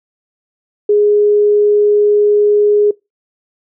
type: tone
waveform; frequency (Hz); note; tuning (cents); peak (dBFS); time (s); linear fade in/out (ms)
sine; 415.3; G#4; 0; -7; 0.89-2.91; 5
effects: noise-tail reverb RT60 0.2 s tail -22 dB re dry